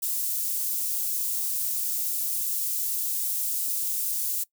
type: high-pass noise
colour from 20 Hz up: white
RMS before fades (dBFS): -28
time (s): 0.02-4.44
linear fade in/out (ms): 10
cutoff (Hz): 8700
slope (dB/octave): 12
effects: noise-tail reverb RT60 0.1 s tail -21 dB re dry